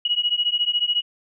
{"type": "beating tone pair", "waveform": "sine", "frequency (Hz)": [2901, 2915], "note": ["F#7", "F#7"], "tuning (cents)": [-35, -26], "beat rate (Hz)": 14, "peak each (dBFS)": -22, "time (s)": [0.05, 1.02], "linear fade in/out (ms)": 5, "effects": []}